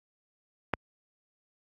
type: click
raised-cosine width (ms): 0.5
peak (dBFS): -10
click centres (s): 0.737
effects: high-pass 60 Hz 12 dB/octave + AAC 32 kbps